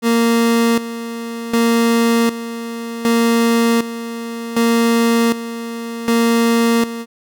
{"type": "tone with tremolo", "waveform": "30% pulse", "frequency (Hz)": 231.7, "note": "A#3", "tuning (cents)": -10, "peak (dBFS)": -9, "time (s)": [0.02, 7.06], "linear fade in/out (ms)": 50, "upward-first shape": "square", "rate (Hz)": 0.66, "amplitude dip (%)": 75, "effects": []}